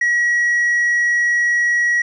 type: tone with tanh clipping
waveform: sine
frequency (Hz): 1915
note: A#6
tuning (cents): +46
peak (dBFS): -14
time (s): 0.01-2.02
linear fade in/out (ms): 5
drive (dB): 2
effects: none